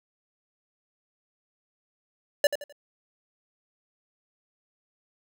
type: tone with echo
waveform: square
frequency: 580 Hz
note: D5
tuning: 22 cents flat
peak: -17 dBFS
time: 2.44-2.47 s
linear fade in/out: 2 ms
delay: 85 ms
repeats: 3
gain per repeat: -10 dB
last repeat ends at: 2.725 s
effects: none